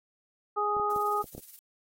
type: harmonic tone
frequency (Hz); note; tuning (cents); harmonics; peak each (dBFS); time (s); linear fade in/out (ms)
415.3; G#4; 0; 1 / 2 / 3; -32 / -31 / -28; 0.56-1.23; 20
type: clicks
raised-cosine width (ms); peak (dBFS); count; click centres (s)
2; -30; 6; 0.767 / 0.798 / 0.962 / 1.242 / 1.35 / 1.38
type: noise with tremolo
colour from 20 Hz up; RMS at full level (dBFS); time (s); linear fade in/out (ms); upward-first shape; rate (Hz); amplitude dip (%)
violet; -45; 0.9-1.59; 0; sine; 19; 70
effects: AAC 48 kbps